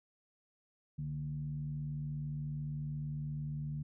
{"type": "tone with frequency modulation", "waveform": "sine", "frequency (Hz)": 147.1, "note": "D3", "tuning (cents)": 3, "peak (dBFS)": -36, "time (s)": [0.98, 3.83], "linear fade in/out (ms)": 10, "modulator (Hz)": 80.1, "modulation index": 0.49, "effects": []}